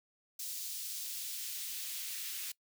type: noise with high-pass filter sweep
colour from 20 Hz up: white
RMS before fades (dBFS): -41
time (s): 0.39-2.52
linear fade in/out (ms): 5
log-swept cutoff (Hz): 4600 to 2300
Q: 0.99
effects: noise-tail reverb RT60 0.1 s tail -22 dB re dry